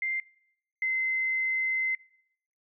sine tone pair in turn, 2093 / 2062 Hz, C7 / C7, 0 / -26 cents, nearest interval unison, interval 26 cents, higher first, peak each -27 / -25 dBFS, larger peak second, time 0.02-0.2 / 0.82-1.95 s, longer second, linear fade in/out 2 ms, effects noise-tail reverb RT60 0.8 s tail -25 dB re dry

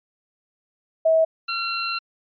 sine / 10% pulse tone pair in turn, 645 / 1366.7 Hz, E5 / F6, -38 / -38 cents, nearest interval octave + minor second, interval 1300 cents, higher second, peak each -14 dBFS, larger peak neither, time 1.05-1.25 / 1.48-1.99 s, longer second, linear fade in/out 10 ms, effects resampled to 11025 Hz

